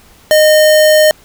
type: tone with sample-and-hold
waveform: sine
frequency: 616 Hz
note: D#5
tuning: 17 cents flat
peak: -4 dBFS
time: 0.31-1.11 s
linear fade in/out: 0 ms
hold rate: 2450 Hz
effects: pink hiss -44 dBFS RMS until 1.24 s